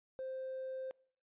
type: tone with hard clipping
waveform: triangle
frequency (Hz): 523.3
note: C5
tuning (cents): 0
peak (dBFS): -39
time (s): 0.19-0.91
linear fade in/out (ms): 0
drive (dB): 2
effects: noise-tail reverb RT60 0.6 s tail -25 dB re dry + resampled to 8000 Hz